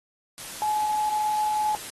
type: tone in noise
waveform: sine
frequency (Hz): 850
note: G#5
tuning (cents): +40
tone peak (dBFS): -22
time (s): 0.62-1.75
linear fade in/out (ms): 0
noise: white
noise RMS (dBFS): -38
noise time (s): 0.38-1.9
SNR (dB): +13
effects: AAC 32 kbps